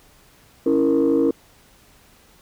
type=chord; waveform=sine; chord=A# diminished; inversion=first; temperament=equal; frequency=277.2 / 329.6 / 466.2 Hz; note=C#4 / E4 / A#4; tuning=0 / 0 / 0 cents; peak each=-18 dBFS; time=0.66-1.31 s; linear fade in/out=5 ms; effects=tanh soft clip ceiling -10 dBFS + pink hiss -53 dBFS RMS until 2.41 s